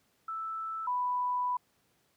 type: tone pair in turn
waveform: sine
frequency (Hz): 1318.5 / 990.6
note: E6 / B5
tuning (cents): 0 / +5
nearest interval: perfect fourth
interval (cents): 495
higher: first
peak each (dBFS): -34 / -28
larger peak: second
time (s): 0.28-0.87 / 0.87-1.57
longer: second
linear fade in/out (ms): 5
effects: pink hiss -71 dBFS RMS until 2.16 s + high-pass 100 Hz 12 dB/octave